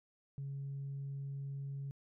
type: tone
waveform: sine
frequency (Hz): 138.59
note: C#3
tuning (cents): 0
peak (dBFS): -38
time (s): 0.38-1.91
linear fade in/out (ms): 0
effects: tanh soft clip ceiling -36 dBFS